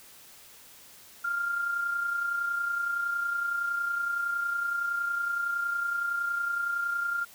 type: tone with amplitude modulation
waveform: sine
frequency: 1396.9 Hz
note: F6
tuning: in tune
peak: -25 dBFS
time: 1.24-7.25 s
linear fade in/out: 10 ms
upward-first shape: sine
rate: 30.8 Hz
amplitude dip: 45%
effects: white hiss -52 dBFS RMS until 7.34 s